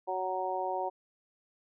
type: harmonic tone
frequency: 186.2 Hz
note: F#3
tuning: 11 cents sharp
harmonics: 2 / 3 / 4 / 5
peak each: -38 / -37 / -34 / -36 dBFS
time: 0.07-0.9 s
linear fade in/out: 20 ms
effects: none